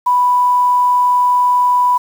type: tone with quantisation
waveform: sine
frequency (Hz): 987.8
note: B5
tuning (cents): 0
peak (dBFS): -9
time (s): 0.06-1.98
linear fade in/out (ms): 10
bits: 6
effects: none